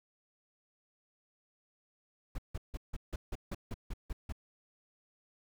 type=noise bursts; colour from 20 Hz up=brown; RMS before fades=-37 dBFS; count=11; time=2.35-4.324 s; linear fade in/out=5 ms; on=34 ms; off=160 ms; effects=none